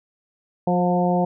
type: harmonic tone with a mistuned harmonic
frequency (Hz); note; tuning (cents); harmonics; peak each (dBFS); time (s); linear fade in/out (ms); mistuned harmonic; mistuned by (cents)
178.3; F3; +36; 1 / 2 / 3 / 4 / 5; -20 / -26 / -24 / -23 / -28; 0.67-1.25; 5; 3; -16
effects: none